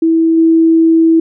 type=tone with level steps; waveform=sine; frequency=326.5 Hz; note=E4; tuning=17 cents flat; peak=-7 / -5 dBFS; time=0.02-1.2 s; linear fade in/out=5 ms; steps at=0.37 s; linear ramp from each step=10 ms; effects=none